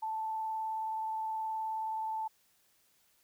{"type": "tone with vibrato", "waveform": "sine", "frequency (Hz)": 880, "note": "A5", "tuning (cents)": 0, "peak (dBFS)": -33, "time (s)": [0.02, 2.28], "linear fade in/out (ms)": 10, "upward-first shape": "sine", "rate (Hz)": 19, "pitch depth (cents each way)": 11, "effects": ["white hiss -70 dBFS RMS until 3.23 s"]}